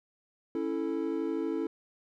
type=chord; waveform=triangle; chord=A major; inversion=first; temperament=equal; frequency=277.2 / 329.6 / 440 Hz; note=C#4 / E4 / A4; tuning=0 / 0 / 0 cents; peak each=-33 / -30 / -33 dBFS; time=0.55-1.67 s; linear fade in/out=2 ms; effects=none